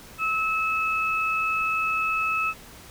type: tone pair together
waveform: sine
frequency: 1297 / 2594 Hz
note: E6 / E7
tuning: -28 / -28 cents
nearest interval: octave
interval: 1200 cents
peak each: -25 dBFS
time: 0.18-2.54 s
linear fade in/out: 50 ms
effects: pink hiss -46 dBFS RMS until 2.9 s

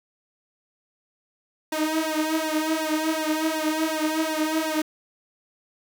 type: tone with flanger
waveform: sawtooth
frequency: 314 Hz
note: D#4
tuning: 16 cents sharp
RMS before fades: -25 dBFS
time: 1.72-4.82 s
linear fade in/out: 5 ms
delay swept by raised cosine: 1.1 to 4.4 ms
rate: 2.7 Hz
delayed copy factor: +0.95
effects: 7-bit

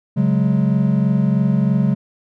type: chord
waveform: triangle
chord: C# suspended fourth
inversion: none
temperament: just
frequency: 138.59 / 184.79 / 207.9 Hz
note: C#3 / F#3 / G#3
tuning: 0 / -2 / +2 cents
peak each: -16 dBFS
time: 0.16-1.95 s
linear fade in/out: 20 ms
effects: none

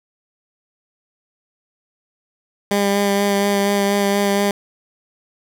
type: tone with vibrato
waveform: 15% pulse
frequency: 200.8 Hz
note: G3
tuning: 42 cents sharp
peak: -9 dBFS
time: 2.71-4.51 s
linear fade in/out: 2 ms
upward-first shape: sine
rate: 4.2 Hz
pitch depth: 15 cents each way
effects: none

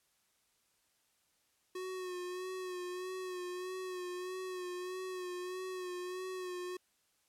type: tone with vibrato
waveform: square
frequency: 365.8 Hz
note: F#4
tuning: 20 cents flat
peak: -40 dBFS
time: 1.75-6.77 s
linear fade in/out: 5 ms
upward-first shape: sine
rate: 1.6 Hz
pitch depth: 36 cents each way
effects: white hiss -75 dBFS RMS until 7.28 s + low-pass 12000 Hz 12 dB/octave

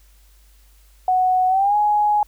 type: tone with pitch glide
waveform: sine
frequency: 740 to 835.4 Hz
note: F#5 to G#5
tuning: 0 to +10 cents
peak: -14 dBFS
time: 1.08-2.23 s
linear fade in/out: 2 ms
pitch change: +210 cents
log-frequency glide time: 1.48-1.76 s
effects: added 50 Hz sine -49 dBFS peak until 2.27 s + white hiss -58 dBFS RMS until 2.27 s

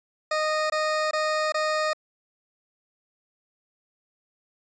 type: tone bursts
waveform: 20% pulse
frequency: 618 Hz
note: D#5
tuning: 12 cents flat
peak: -18 dBFS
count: 4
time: 0.31-1.933 s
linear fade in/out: 5 ms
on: 390 ms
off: 21 ms
effects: resampled to 16000 Hz

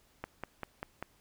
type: click train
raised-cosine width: 0.5 ms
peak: -22 dBFS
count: 5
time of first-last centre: 0.24-1.026 s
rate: 5.09 Hz
effects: pink hiss -67 dBFS RMS until 1.2 s

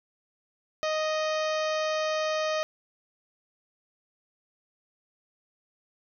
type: harmonic tone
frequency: 622.3 Hz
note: D#5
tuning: in tune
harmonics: 1 / 2 / 3 / 4 / 5 / 6 / 7 / 8 / 9 / 10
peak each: -27 / -33 / -37 / -39 / -41 / -43 / -44 / -45 / -46 / -47 dBFS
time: 0.83-2.63 s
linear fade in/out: 0 ms
effects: none

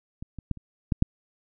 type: clicks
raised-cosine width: 5 ms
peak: -24 / -25 / -14 / -30 / -10 / -6 dBFS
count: 6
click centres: 0.225 / 0.387 / 0.513 / 0.573 / 0.922 / 1.024 s
effects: none

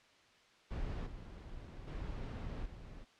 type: noise with level steps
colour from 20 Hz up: brown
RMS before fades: -40 / -49 / -42 / -50 dBFS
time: 0.7-3.05 s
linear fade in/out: 20 ms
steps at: 1.06 / 1.87 / 2.65 s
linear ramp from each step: 10 ms
effects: white hiss -65 dBFS RMS until 3.19 s + low-pass 4000 Hz 12 dB/octave

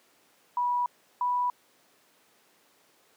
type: tone pair in turn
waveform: sine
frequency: 976 / 983.9 Hz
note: B5 / B5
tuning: -21 / -7 cents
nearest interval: unison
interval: 14 cents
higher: second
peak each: -24 dBFS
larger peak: neither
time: 0.57-0.86 / 1.21-1.5 s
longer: neither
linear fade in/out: 2 ms
effects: pink hiss -63 dBFS RMS until 3.16 s + high-pass 300 Hz 12 dB/octave

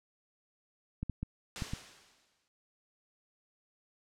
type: clicks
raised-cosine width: 5 ms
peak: -23 dBFS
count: 5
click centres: 1.03 / 1.097 / 1.23 / 1.622 / 1.735 s
type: noise with exponential decay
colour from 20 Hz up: white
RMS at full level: -38 dBFS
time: 1.56-2.48 s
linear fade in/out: 0 ms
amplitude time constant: 200 ms
effects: low-pass 6000 Hz 12 dB/octave

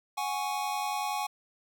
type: chord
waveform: square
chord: F# suspended second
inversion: none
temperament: equal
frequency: 740 / 830.6 / 1108.7 Hz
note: F#5 / G#5 / C#6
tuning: 0 / 0 / 0 cents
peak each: -37 / -33 / -37 dBFS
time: 0.17-1.27 s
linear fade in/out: 10 ms
effects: none

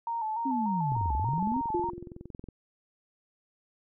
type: tone with vibrato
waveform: sine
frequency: 898 Hz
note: A5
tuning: 35 cents sharp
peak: -29 dBFS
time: 0.07-1.9 s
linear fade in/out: 2 ms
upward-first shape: square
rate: 3.4 Hz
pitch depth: 57 cents each way
type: linear two-way sweep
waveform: sine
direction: down then up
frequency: 277.2 to 60.6 to 277.2 Hz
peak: -28 dBFS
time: 0.45-1.61 s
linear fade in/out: 10 ms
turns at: 1.15 s
type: click train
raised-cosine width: 3 ms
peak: -29 dBFS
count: 35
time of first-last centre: 0.92-2.487 s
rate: 21.7 Hz
type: tone with exponential decay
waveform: sine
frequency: 350.8 Hz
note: F4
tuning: 8 cents sharp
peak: -25 dBFS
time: 1.74-2.3 s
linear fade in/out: 5 ms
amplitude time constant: 120 ms
effects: none

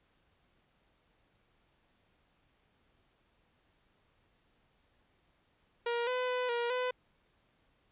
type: tone with pitch steps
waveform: sawtooth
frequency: 473.2 / 503 / 500 / 474.9 / 502 Hz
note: A#4 / B4 / B4 / A#4 / B4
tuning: +26 / +32 / +21 / +32 / +28 cents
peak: -27 dBFS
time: 5.86-6.91 s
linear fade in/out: 5 ms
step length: 210 ms
effects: pink hiss -72 dBFS RMS until 7.91 s + resampled to 8000 Hz

